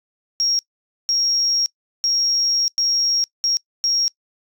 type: tone bursts at uneven times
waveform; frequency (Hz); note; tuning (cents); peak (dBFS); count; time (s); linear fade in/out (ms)
sine; 5588; F8; 0; -15; 6; 0.4-0.59 / 1.09-1.66 / 2.04-2.68 / 2.78-3.24 / 3.44-3.57 / 3.84-4.08; 0
effects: noise-tail reverb RT60 0.1 s tail -25 dB re dry + tanh soft clip ceiling -11 dBFS